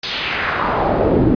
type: noise with band-pass filter sweep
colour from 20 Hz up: brown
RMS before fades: -17 dBFS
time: 0.03-1.35 s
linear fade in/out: 5 ms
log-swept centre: 4400 to 260 Hz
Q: 2
effects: resampled to 11025 Hz